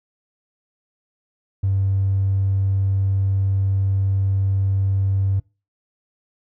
triangle tone, 97.2 Hz, G2, 14 cents flat, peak -13 dBFS, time 1.63-5.4 s, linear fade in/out 10 ms, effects noise-tail reverb RT60 0.3 s tail -26 dB re dry + tanh soft clip ceiling -13 dBFS

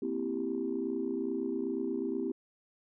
sine chord, C dominant seventh, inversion third, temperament equal, 233.1 / 261.6 / 329.6 / 392 Hz, Bb3 / C4 / E4 / G4, 0 / 0 / 0 / 0 cents, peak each -39 / -35 / -36 / -35 dBFS, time 0.02-2.32 s, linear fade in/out 5 ms, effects tanh soft clip ceiling -22 dBFS

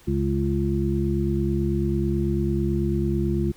harmonic tone, 69.1 Hz, C#2, 5 cents flat, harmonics 1 / 2 / 3 / 5, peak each -26 / -26 / -26 / -26 dBFS, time 0.07-3.52 s, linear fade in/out 10 ms, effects pink hiss -53 dBFS RMS until 3.56 s

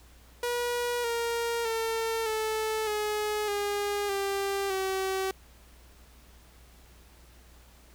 sawtooth tone with pitch steps, 482.9 / 467 / 451.6 / 436.7 / 422.3 / 408.4 / 395 / 382 Hz, B4 / A#4 / A4 / A4 / G#4 / G#4 / G4 / G4, -39 / +3 / +45 / -13 / +29 / -29 / +13 / -45 cents, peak -24 dBFS, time 0.43-5.31 s, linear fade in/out 2 ms, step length 610 ms, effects added 60 Hz sine -54 dBFS peak until 7.94 s + pink hiss -58 dBFS RMS until 7.94 s

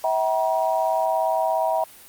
sine tone cluster, 647 / 764 / 955 Hz, E5 / G5 / A#5, -32 / -45 / +42 cents, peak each -22 / -24 / -25 dBFS, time 0.04-1.84 s, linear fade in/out 2 ms, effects white hiss -46 dBFS RMS until 2.08 s + Opus 48 kbps

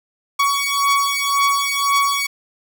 sawtooth beating tone pair, 1122 / 1123.9 Hz, C#6 / C#6, +21 / +24 cents, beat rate 1.9 Hz, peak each -15 dBFS, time 0.39-2.27 s, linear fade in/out 10 ms, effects none

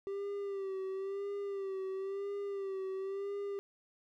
triangle tone with vibrato, 392 Hz, G4, in tune, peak -34 dBFS, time 0.07-3.59 s, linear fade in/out 0 ms, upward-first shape sine, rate 0.98 Hz, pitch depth 50 cents each way, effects none

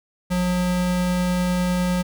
square tone pair together, 56.7 / 180 Hz, A#1 / F#3, -47 / -47 cents, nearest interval octave + minor sixth, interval 2000 cents, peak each -32 / -20 dBFS, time 0.3-2.03 s, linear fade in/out 20 ms, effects none

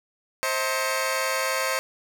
15% pulse tone cluster, 527 / 639 / 907 / 2253 Hz, C5 / D#5 / A#5 / C#7, +12 / +46 / -48 / +28 cents, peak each -20 / -23 / -28 / -25 dBFS, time 0.43-1.79 s, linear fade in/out 0 ms, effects none

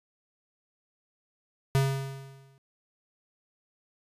square tone with exponential decay, 135.9 Hz, C#3, 34 cents flat, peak -20 dBFS, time 1.75-2.58 s, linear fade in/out 0 ms, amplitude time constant 180 ms, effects resampled to 32000 Hz

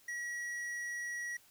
sine tone with hard clipping, 1919 Hz, A#6, 50 cents sharp, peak -39 dBFS, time 0.08-1.37 s, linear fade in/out 5 ms, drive 9 dB, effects white hiss -64 dBFS RMS until 1.5 s

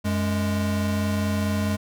square tone pair together, 92.6 / 207.9 Hz, F#2 / G#3, +2 / +2 cents, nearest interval octave + major second, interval 1400 cents, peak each -26 / -25 dBFS, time 0.04-1.77 s, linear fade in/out 20 ms, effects none

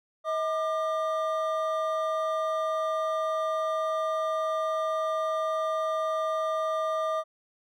triangle tone pair together, 636 / 1200.6 Hz, D#5 / D6, +38 / +38 cents, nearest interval major seventh, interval 1100 cents, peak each -26 / -28 dBFS, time 0.24-7.24 s, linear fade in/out 50 ms, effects none

